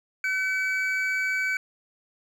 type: tone pair together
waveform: triangle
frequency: 1519 / 2283 Hz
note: F#6 / D7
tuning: +45 / -50 cents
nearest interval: perfect fifth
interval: 705 cents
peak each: -25 dBFS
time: 0.24-1.57 s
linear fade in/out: 2 ms
effects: none